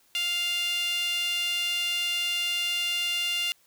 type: tone with high-pass filter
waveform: sawtooth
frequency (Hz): 699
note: F5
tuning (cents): +1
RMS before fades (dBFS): -28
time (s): 0.15-3.52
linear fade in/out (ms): 0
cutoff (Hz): 2800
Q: 4.8
effects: white hiss -63 dBFS RMS until 3.66 s